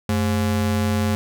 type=ring-modulated tone; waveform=square; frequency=155.56 Hz; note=D#3; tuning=in tune; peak=-16 dBFS; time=0.09-1.15 s; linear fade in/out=0 ms; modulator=62.6 Hz; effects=none